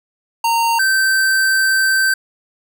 square tone pair in turn, 923 / 1552.3 Hz, A#5 / G6, -17 / -17 cents, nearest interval major sixth, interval 900 cents, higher second, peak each -14 / -13 dBFS, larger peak second, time 0.44-0.79 / 0.79-2.14 s, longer second, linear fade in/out 5 ms, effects none

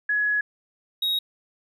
sine / triangle tone pair in turn, 1684 / 3780 Hz, G#6 / A#7, +24 / +23 cents, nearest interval octave + major second, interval 1399 cents, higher second, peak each -20 dBFS, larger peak neither, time 0.09-0.41 / 1.02-1.19 s, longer first, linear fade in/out 5 ms, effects none

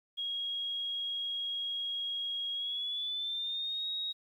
sine tone with pitch glide, 3289 to 3778 Hz, G#7 to A#7, -18 to +22 cents, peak -33 dBFS, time 0.17-4.13 s, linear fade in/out 20 ms, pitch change +240 cents, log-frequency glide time 2.54-3.88 s, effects 11-bit

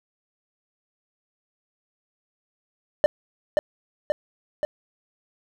triangle tone with echo, 599 Hz, D5, 34 cents sharp, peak -10 dBFS, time 3.04-3.06 s, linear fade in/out 0 ms, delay 530 ms, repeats 3, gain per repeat -3 dB, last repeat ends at 4.65 s, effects none

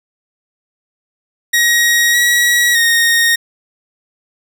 sawtooth tone with pitch steps, 1890 / 1918 / 1858 Hz, A#6 / A#6 / A#6, +23 / +49 / -6 cents, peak -6 dBFS, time 1.53-3.36 s, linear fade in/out 10 ms, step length 610 ms, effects none

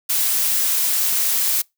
blue noise, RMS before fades -19 dBFS, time 0.09-1.62 s, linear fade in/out 10 ms, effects noise-tail reverb RT60 0.2 s tail -26 dB re dry

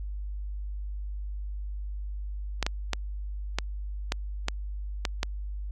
clicks, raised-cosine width 0.2 ms, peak -9 dBFS, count 8, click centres 2.627 / 2.665 / 2.933 / 3.586 / 4.121 / 4.484 / 5.052 / 5.231 s, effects added 50 Hz sine -32 dBFS peak until 5.71 s + AAC 48 kbps

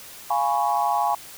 sine chord, C# dominant seventh, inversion first, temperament equal, 698.5 / 830.6 / 987.8 / 1108.7 Hz, E#5 / G#5 / B5 / C#6, 0 / 0 / 0 / 0 cents, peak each -26 / -22 / -27 / -27 dBFS, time 0.3-1.15 s, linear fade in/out 5 ms, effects white hiss -42 dBFS RMS until 1.37 s

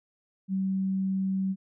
sine tone, 191.3 Hz, G3, 42 cents flat, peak -25 dBFS, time 0.48-1.56 s, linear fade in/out 50 ms, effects none

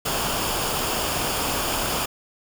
pink noise with comb filter, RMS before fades -25 dBFS, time 0.05-2.06 s, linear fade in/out 10 ms, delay 0.5 ms, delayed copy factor -0.5, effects none

